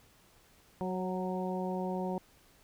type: harmonic tone with a mistuned harmonic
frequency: 185 Hz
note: F#3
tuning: in tune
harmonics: 1 / 2 / 3 / 4 / 5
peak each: -35 / -38 / -40 / -41 / -42 dBFS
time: 0.81-2.18 s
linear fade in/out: 0 ms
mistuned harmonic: 3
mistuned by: -19 cents
effects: pink hiss -63 dBFS RMS until 2.63 s